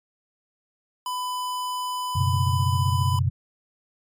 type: tone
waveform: square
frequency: 1000 Hz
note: B5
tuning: 21 cents sharp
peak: -27 dBFS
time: 1.06-3.19 s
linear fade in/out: 2 ms
type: chord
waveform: sine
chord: F# suspended fourth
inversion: none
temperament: equal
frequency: 92.5 / 123.47 / 138.59 Hz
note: F#2 / B2 / C#3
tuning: 0 / 0 / 0 cents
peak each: -22 / -24 / -27 dBFS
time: 2.15-3.3 s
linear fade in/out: 10 ms
effects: MP3 96 kbps